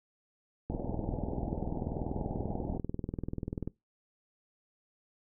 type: click train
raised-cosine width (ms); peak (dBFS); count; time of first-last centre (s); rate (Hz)
3; -22; 62; 0.7-3.676; 20.5
type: low-pass noise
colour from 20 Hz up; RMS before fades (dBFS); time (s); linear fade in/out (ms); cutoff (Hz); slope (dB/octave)
pink; -38; 0.7-2.78; 5; 870; 96
effects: noise-tail reverb RT60 0.2 s tail -22 dB re dry